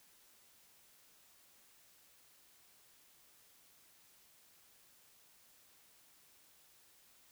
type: silence
effects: white hiss -66 dBFS RMS until 7.31 s